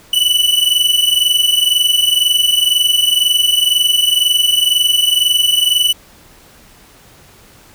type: tone pair together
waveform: 45% pulse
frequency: 2960 / 2982 Hz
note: F#7 / F#7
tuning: 0 / +13 cents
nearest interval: unison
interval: 13 cents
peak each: -13 dBFS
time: 0.13-5.93 s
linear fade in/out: 5 ms
effects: pink hiss -44 dBFS RMS until 7.74 s